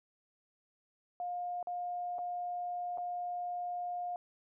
sine tone with dropouts, 710 Hz, F5, 28 cents sharp, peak -35 dBFS, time 1.2-4.16 s, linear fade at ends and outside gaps 1 ms, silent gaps 1.628-1.671 / 2.184-2.189 / 2.975-2.982 s, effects none

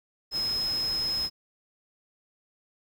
sine tone in noise, 5130 Hz, E8, 48 cents flat, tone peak -26 dBFS, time 0.31-1.3 s, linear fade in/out 50 ms, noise pink, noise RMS -41 dBFS, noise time 0.31-1.3 s, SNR +12 dB, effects none

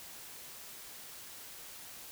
silence, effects white hiss -49 dBFS RMS until 2.11 s

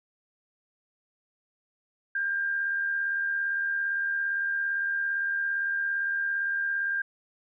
sine tone with amplitude modulation, 1598 Hz, G6, 33 cents sharp, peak -24 dBFS, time 2.15-7.02 s, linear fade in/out 5 ms, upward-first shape sine, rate 77.6 Hz, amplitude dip 35%, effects none

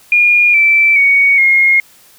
sine tone with pitch steps, 2427 / 2329 / 2236 / 2146 Hz, D#7 / D7 / C#7 / C7, -44 / -15 / +14 / +43 cents, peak -6 dBFS, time 0.12-1.8 s, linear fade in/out 2 ms, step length 420 ms, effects white hiss -45 dBFS RMS until 2.18 s

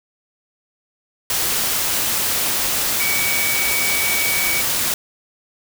sine tone in noise, 2265 Hz, C#7, 37 cents sharp, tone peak -21 dBFS, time 3-4.61 s, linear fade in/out 2 ms, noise white, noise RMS -20 dBFS, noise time 1.3-4.94 s, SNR -4 dB, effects none

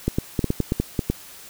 clicks, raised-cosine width 3 ms, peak -7 dBFS, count 10, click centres 0.08 / 0.185 / 0.392 / 0.443 / 0.504 / 0.603 / 0.721 / 0.8 / 0.992 / 1.1 s, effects white hiss -43 dBFS RMS until 1.49 s

